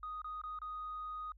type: tone with dropouts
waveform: sine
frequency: 1244.5 Hz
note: D#6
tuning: in tune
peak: -39 dBFS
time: 0.03-1.32 s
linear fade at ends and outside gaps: 2 ms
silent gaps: 0.218-0.244 / 0.416-0.437 / 0.589-0.617 s
effects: tanh soft clip ceiling -36 dBFS + added 50 Hz sine -57 dBFS peak until 1.37 s